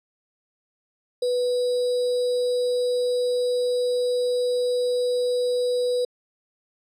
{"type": "tone with sample-and-hold", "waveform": "sine", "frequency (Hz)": 493.4, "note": "B4", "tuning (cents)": -2, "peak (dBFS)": -20, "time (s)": [1.22, 6.05], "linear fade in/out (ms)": 5, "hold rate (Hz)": 4410, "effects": ["low-pass 8000 Hz 12 dB/octave"]}